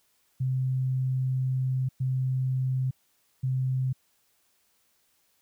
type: tone bursts at uneven times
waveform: sine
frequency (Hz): 130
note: C3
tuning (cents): -11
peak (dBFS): -24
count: 3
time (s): 0.4-1.89 / 2-2.91 / 3.43-3.93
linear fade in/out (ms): 10
effects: white hiss -69 dBFS RMS until 5.41 s